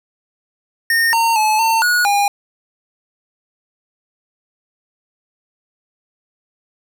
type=tone with pitch steps; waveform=square; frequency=1835 / 916 / 861 / 902 / 1455 / 811 Hz; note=A#6 / A#5 / A5 / A5 / F#6 / G#5; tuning=-28 / -31 / -38 / +43 / -29 / -41 cents; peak=-13 dBFS; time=0.9-2.28 s; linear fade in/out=2 ms; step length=230 ms; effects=none